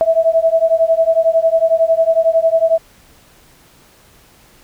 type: beating tone pair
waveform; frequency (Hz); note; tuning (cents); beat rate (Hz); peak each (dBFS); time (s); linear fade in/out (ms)
sine; 649 / 660; E5 / E5; -27 / +2; 11; -13; 0.01-2.78; 0
effects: pink hiss -48 dBFS RMS until 4.63 s